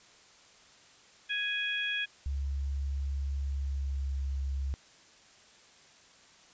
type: harmonic tone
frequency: 830.6 Hz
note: G#5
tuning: in tune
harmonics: 2 / 3 / 4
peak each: -34 / -34 / -35 dBFS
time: 1.29-2.06 s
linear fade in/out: 20 ms
type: tone with pitch glide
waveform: sine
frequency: 69.3 to 68.19 Hz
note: C#2 to C#2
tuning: 0 to -28 cents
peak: -30 dBFS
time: 2.26-4.74 s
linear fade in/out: 0 ms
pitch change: -28 cents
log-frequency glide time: 3.43-4.2 s
effects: white hiss -58 dBFS RMS until 6.53 s + resampled to 16000 Hz